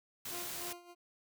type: noise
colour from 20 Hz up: white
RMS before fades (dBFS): -42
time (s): 0.25-0.73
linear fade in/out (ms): 5
type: tone with tremolo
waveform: 20% pulse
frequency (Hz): 349.7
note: F4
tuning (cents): +2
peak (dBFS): -39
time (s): 0.29-0.95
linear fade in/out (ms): 50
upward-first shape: sine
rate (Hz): 3.2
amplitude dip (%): 80
effects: none